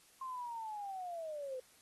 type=linear sweep; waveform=sine; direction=down; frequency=1061 to 499.5 Hz; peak=-40 dBFS; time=0.21-1.6 s; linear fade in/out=5 ms; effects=white hiss -65 dBFS RMS until 1.81 s + AAC 32 kbps